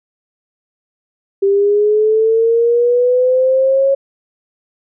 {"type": "linear sweep", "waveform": "sine", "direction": "up", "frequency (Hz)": [392, 550], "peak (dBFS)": -9, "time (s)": [1.42, 3.95], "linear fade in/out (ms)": 10, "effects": []}